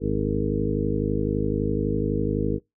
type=harmonic tone with a mistuned harmonic; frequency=51.91 Hz; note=G#1; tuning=in tune; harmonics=1 / 2 / 3 / 4 / 5 / 6 / 8 / 9; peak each=-30 / -30 / -30 / -30 / -30 / -30 / -30 / -30 dBFS; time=0-2.6 s; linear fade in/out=50 ms; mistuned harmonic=1; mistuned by=+25 cents; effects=noise-tail reverb RT60 0.2 s tail -26 dB re dry